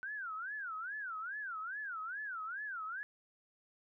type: tone with vibrato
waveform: sine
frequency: 1480 Hz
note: F#6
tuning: in tune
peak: -39 dBFS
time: 0.03-3.03 s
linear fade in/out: 0 ms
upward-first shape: sine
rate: 2.4 Hz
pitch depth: 270 cents each way
effects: none